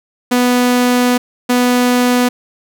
sawtooth tone pair in turn, 246.9 / 246.9 Hz, B3 / B3, 0 / 0 cents, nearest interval unison, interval 0 cents, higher neither, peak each -6 dBFS, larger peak neither, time 0.31-1.18 / 1.49-2.29 s, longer first, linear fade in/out 10 ms, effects none

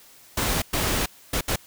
pink noise bursts at uneven times, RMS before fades -24 dBFS, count 4, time 0.37-0.62 / 0.73-1.06 / 1.33-1.41 / 1.48-1.56 s, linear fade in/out 5 ms, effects white hiss -51 dBFS RMS until 1.66 s

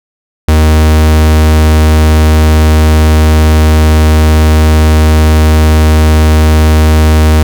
45% pulse tone, 77.78 Hz, D#2, in tune, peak -3 dBFS, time 0.48-7.43 s, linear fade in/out 5 ms, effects none

